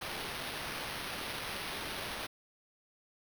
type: noise with sample-and-hold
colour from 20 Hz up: violet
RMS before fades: -40 dBFS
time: 0.01-2.27 s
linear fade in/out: 10 ms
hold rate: 7350 Hz
effects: none